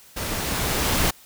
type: noise with level ramp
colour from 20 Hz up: pink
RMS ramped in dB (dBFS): -29 to -20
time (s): 0.16-1.11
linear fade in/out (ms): 10
effects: white hiss -50 dBFS RMS until 1.25 s